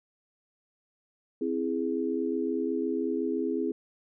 sine chord, C augmented, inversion none, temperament equal, 261.6 / 329.6 / 415.3 Hz, C4 / E4 / G#4, 0 / 0 / 0 cents, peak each -31 / -31 / -31 dBFS, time 1.41-3.72 s, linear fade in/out 5 ms, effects none

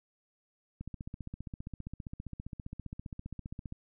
click train, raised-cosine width 5 ms, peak -28 dBFS, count 45, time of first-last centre 0.81-3.724 s, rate 15.1 Hz, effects none

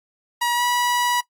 sawtooth tone with pitch glide, 959 to 973.5 Hz, A#5 to B5, +49 to -25 cents, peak -15 dBFS, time 0.41-1.21 s, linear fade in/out 10 ms, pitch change +26 cents, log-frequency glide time 0.54-0.63 s, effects noise-tail reverb RT60 0.1 s tail -20 dB re dry + AAC 64 kbps

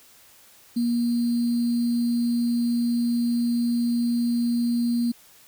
sine tone with sample-and-hold, 237.7 Hz, A#3, 34 cents sharp, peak -20 dBFS, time 0.76-5.12 s, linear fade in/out 10 ms, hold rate 4410 Hz, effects white hiss -53 dBFS RMS until 5.47 s

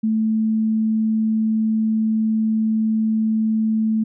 sine tone, 219.6 Hz, A3, 3 cents flat, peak -16 dBFS, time 0.03-4.04 s, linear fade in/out 10 ms, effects none

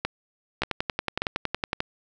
two click trains, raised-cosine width 0.3 ms, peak -9 / -9 dBFS, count 13 / 4, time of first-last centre 0.62-1.731 / 0.05-1.804 s, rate 10.8 / 1.71 Hz, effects none

